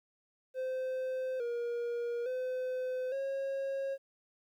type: tone with pitch steps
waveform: triangle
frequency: 517 / 474.7 / 510 / 544 Hz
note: C5 / A#4 / C5 / C#5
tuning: -21 / +31 / -44 / -33 cents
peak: -31 dBFS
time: 0.54-3.98 s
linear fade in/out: 50 ms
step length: 860 ms
effects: 12-bit